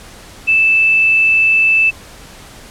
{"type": "tone", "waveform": "sine", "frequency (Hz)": 2637, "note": "E7", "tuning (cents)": 0, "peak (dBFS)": -8, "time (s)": [0.47, 1.91], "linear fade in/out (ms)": 20, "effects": ["pink hiss -37 dBFS RMS until 2.7 s", "low-pass 11000 Hz 12 dB/octave"]}